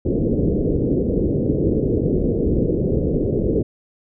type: low-pass noise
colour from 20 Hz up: white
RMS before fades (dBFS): -19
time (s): 0.05-3.63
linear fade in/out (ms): 10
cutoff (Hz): 480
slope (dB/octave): 48
effects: none